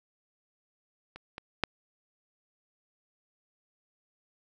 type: clicks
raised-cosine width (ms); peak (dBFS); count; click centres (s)
0.3; -28 / -23 / -9; 3; 1.16 / 1.381 / 1.637
effects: none